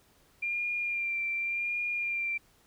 sine tone with vibrato, 2387 Hz, D7, 28 cents sharp, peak -29 dBFS, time 0.42-2.38 s, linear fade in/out 10 ms, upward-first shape sine, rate 0.88 Hz, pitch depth 26 cents each way, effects pink hiss -64 dBFS RMS until 2.66 s

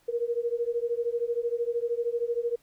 sine beating tone pair, 466.2 / 479.2 Hz, A#4 / A#4, 0 / +48 cents, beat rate 13 Hz, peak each -29 dBFS, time 0.08-2.56 s, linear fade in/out 10 ms, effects pink hiss -65 dBFS RMS until 2.62 s

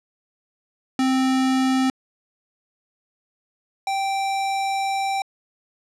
square tone pair in turn, 261.6 / 781.8 Hz, C4 / G5, 0 / -5 cents, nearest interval octave + perfect fifth, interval 1895 cents, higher second, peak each -18 / -22 dBFS, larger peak first, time 0.99-1.9 / 3.87-5.22 s, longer second, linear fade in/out 2 ms, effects low-pass 8000 Hz 12 dB/octave

